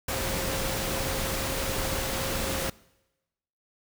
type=tone in noise; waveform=sine; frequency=534 Hz; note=C5; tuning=35 cents sharp; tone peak=-36 dBFS; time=0.08-2.7 s; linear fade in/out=5 ms; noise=pink; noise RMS=-30 dBFS; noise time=0.08-2.7 s; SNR=-9 dB; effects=noise-tail reverb RT60 1.0 s tail -23 dB re dry